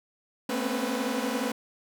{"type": "tone cluster", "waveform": "sawtooth", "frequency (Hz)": [220.6, 243.3, 260.6, 272.2, 496.3], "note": ["A3", "B3", "C4", "C#4", "B4"], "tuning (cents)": [5, -26, -7, -31, 8], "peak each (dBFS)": -30, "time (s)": [0.49, 1.52], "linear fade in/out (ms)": 5, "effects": []}